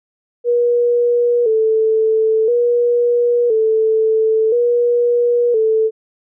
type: tone with vibrato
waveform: sine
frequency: 460 Hz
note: A#4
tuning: 23 cents flat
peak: -11 dBFS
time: 0.44-5.91 s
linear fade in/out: 50 ms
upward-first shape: square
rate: 0.49 Hz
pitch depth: 75 cents each way
effects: none